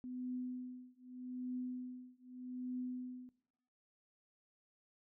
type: tone with tremolo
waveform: sine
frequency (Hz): 251.4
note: B3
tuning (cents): +31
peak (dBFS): -38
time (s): 0.04-3.29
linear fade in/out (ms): 0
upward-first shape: triangle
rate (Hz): 0.82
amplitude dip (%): 100
effects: noise-tail reverb RT60 0.8 s tail -18 dB re dry